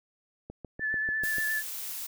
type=click train; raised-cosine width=2 ms; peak=-27 dBFS; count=7; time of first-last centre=0.5-1.384 s; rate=6.79 Hz
type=tone with vibrato; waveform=sine; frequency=1742 Hz; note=A6; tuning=18 cents flat; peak=-27 dBFS; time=0.79-1.63 s; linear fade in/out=50 ms; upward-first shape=sine; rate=8.5 Hz; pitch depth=19 cents each way
type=noise; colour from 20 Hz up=blue; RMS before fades=-37 dBFS; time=1.23-2.07 s; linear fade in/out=10 ms
effects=none